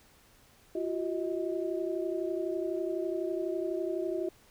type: tone cluster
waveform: sine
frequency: 344.1 / 376.1 / 631 Hz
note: F4 / F#4 / D#5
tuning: -26 / +28 / +24 cents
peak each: -33 / -34 / -37 dBFS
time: 0.75-4.29 s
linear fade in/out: 5 ms
effects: pink hiss -61 dBFS RMS until 4.5 s